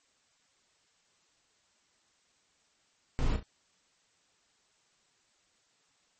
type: noise with echo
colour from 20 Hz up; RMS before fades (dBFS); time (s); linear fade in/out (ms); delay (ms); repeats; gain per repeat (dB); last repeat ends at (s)
brown; -28; 3.19-3.36; 0; 34; 2; -9; 3.428
effects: white hiss -70 dBFS RMS until 6.19 s + MP3 32 kbps